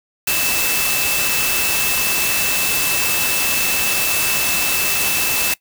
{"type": "tone in noise", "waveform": "sine", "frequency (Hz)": 2637, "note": "E7", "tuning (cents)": 0, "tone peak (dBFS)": -22, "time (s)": [0.27, 5.54], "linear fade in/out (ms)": 5, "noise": "white", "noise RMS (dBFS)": -19, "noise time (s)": [0.27, 5.54], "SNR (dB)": -6, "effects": ["noise-tail reverb RT60 0.1 s tail -20 dB re dry"]}